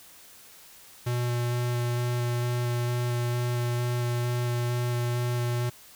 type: tone with vibrato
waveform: square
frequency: 121.2 Hz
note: B2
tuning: 32 cents flat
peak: -26 dBFS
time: 1.06-5.7 s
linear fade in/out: 10 ms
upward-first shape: square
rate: 2.2 Hz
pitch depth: 8 cents each way
effects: white hiss -51 dBFS RMS until 5.95 s